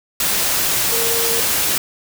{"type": "tone in noise", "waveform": "sine", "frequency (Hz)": 461.4, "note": "A#4", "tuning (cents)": -18, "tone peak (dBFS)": -23, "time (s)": [0.92, 1.4], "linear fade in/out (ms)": 2, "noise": "white", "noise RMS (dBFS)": -18, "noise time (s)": [0.2, 1.78], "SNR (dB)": -8, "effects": []}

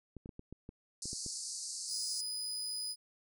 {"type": "clicks", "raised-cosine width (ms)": 3, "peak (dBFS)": -33, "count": 9, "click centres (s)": [0.167, 0.259, 0.292, 0.394, 0.526, 0.691, 1.056, 1.131, 1.263]}
{"type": "band-pass noise", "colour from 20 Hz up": "pink", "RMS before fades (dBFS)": -42, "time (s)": [1.02, 2.21], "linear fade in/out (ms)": 2, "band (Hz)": [4400, 10000], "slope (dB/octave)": 96}
{"type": "tone", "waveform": "30% pulse", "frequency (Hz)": 4978, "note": "D#8", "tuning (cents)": 0, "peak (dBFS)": -34, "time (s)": [1.87, 2.96], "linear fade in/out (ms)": 50}
{"effects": []}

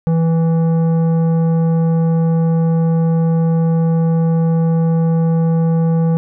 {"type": "tone with tanh clipping", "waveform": "triangle", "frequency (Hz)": 164.3, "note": "E3", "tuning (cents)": -5, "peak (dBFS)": -13, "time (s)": [0.07, 6.17], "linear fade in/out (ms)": 0, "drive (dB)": 15, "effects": []}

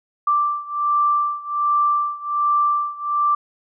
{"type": "beating tone pair", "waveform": "sine", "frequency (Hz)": [1174.7, 1176], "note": ["D6", "D6"], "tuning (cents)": [0, 2], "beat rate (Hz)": 1.3, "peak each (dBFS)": [-19, -21], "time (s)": [0.27, 3.35], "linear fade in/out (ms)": 5, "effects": []}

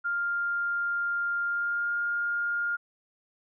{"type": "tone with pitch glide", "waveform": "sine", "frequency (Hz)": [1400, 1412.2], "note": ["F6", "F6"], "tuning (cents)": [4, 19], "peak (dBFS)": -26, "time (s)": [0.04, 2.77], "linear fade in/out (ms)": 20, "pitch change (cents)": 15, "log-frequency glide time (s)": [1.45, 1.93], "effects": []}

